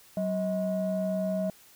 sine tone pair together, 188.6 / 634.4 Hz, F#3 / D#5, +33 / +33 cents, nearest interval octave + major sixth, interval 2100 cents, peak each -28 dBFS, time 0.17-1.5 s, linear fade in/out 2 ms, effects tanh soft clip ceiling -21 dBFS + white hiss -56 dBFS RMS until 1.75 s

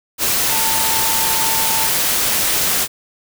sine tone in noise, 894 Hz, A5, 27 cents sharp, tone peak -23 dBFS, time 0.48-1.9 s, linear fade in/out 50 ms, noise white, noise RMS -17 dBFS, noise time 0.18-2.88 s, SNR -9 dB, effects none

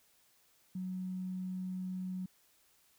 triangle tone with tanh clipping, 185 Hz, F#3, in tune, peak -36 dBFS, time 0.75-2.26 s, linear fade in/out 5 ms, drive 3 dB, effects white hiss -69 dBFS RMS until 2.98 s

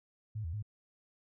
sine tone with pitch steps, 108 / 81.4 / 105.7 Hz, A2 / E2 / G#2, -32 / -21 / +31 cents, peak -35 dBFS, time 0.35-0.626 s, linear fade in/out 10 ms, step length 92 ms, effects none

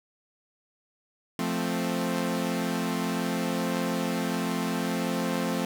sawtooth chord, F major, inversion none, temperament equal, 174.61 / 220 / 261.6 Hz, F3 / A3 / C4, 0 / 0 / 0 cents, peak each -27 dBFS, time 1.39-5.65 s, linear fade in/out 2 ms, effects 10-bit

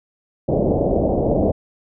white low-pass noise, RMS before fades -18 dBFS, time 0.48-1.52 s, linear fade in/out 10 ms, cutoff 670 Hz, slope 48 dB/octave, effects none

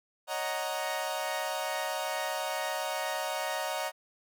sawtooth chord, D# minor seventh, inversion third, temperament equal, 554.4 / 622.3 / 740 / 932.3 Hz, C#5 / D#5 / F#5 / A#5, 0 / 0 / 0 / 0 cents, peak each -35 / -32 / -33 / -33 dBFS, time 0.27-3.92 s, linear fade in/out 50 ms, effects none

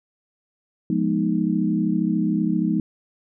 sine chord, F half-diminished seventh, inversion none, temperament equal with one note detuned, 174.61 / 207.7 / 242.6 / 311.1 Hz, F3 / Ab3 / Cb4 / Eb4, 0 / 0 / -31 / 0 cents, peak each -24 / -23 / -26 / -24 dBFS, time 0.9-2.8 s, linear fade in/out 2 ms, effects none

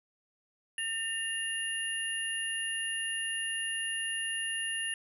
sine tone cluster, 1812 / 2808 / 10480 Hz, A#6 / F7 / E9, -50 / +9 / -11 cents, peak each -36 / -35 / -37 dBFS, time 0.78-4.94 s, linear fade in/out 2 ms, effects none

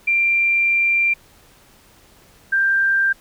sine tone pair in turn, 2371 / 1582.5 Hz, D7 / G6, +16 / +16 cents, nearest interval perfect fifth, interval 700 cents, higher first, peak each -14 dBFS, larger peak neither, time 0.07-1.14 / 2.52-3.13 s, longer first, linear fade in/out 10 ms, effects pink hiss -51 dBFS RMS until 3.2 s

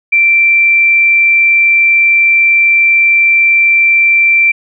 sine tone, 2349 Hz, D7, in tune, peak -5 dBFS, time 0.12-4.52 s, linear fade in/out 10 ms, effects none

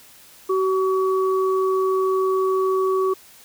sine tone pair together, 379.1 / 1133.4 Hz, F#4 / C#6, +42 / +38 cents, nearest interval octave + perfect fifth, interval 1896 cents, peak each -18 / -24 dBFS, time 0.49-3.14 s, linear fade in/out 10 ms, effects white hiss -48 dBFS RMS until 3.44 s

